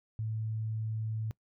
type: tone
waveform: sine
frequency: 110 Hz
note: A2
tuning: in tune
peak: -32 dBFS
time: 0.19-1.31 s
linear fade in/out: 0 ms
effects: noise-tail reverb RT60 0.1 s tail -22 dB re dry